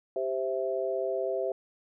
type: chord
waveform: sine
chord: C major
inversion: second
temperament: equal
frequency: 392 / 523.3 / 659.3 Hz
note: G4 / C5 / E5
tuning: 0 / 0 / 0 cents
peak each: -32 dBFS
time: 0.16-1.52 s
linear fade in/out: 2 ms
effects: none